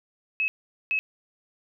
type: tone bursts at uneven times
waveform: sine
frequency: 2578 Hz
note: E7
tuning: 39 cents flat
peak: -22 dBFS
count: 2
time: 0.4-0.48 / 0.91-0.99 s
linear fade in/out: 0 ms
effects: none